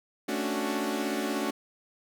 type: chord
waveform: sawtooth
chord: D major seventh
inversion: second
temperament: equal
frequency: 220 / 277.2 / 293.7 / 370 Hz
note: A3 / C#4 / D4 / F#4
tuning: 0 / 0 / 0 / 0 cents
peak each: -30 dBFS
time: 0.28-1.51 s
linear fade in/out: 10 ms
effects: none